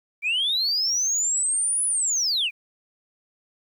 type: linear two-way sweep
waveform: sine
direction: up then down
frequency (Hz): 2285 to 10050 to 2285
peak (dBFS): -19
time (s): 0.22-2.51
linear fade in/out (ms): 50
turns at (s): 1.85
effects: tanh soft clip ceiling -18 dBFS + 10-bit